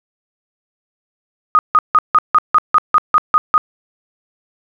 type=tone bursts; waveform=sine; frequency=1244.5 Hz; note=D#6; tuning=in tune; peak=-6 dBFS; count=11; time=1.55-3.579 s; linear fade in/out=0 ms; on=39 ms; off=160 ms; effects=none